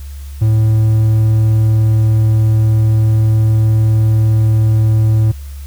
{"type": "tone", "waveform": "triangle", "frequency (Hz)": 109.6, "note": "A2", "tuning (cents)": -6, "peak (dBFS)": -6, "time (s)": [0.41, 5.32], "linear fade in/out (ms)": 10, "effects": ["added 70 Hz sine -25 dBFS peak until 5.66 s", "white hiss -43 dBFS RMS until 5.66 s"]}